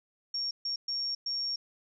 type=tone bursts at uneven times; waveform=sine; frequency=5530 Hz; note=F8; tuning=18 cents flat; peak=-30 dBFS; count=4; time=0.34-0.51 / 0.65-0.76 / 0.88-1.15 / 1.26-1.56 s; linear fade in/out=5 ms; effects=none